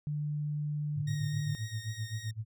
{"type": "tone", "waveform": "sine", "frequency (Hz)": 148.6, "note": "D3", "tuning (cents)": 21, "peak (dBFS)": -31, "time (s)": [0.07, 1.55], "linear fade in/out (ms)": 0}
{"type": "tone with tremolo", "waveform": "sine", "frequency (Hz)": 110, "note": "A2", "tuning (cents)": 0, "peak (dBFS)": -31, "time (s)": [0.95, 2.45], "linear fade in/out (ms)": 50, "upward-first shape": "sine", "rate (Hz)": 7.7, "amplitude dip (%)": 95}
{"type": "tone with vibrato", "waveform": "15% pulse", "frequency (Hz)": 1864.7, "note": "A#6", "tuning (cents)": 0, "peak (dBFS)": -38, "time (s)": [1.07, 2.31], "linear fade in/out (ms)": 5, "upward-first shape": "triangle", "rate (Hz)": 3.8, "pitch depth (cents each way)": 18}
{"effects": []}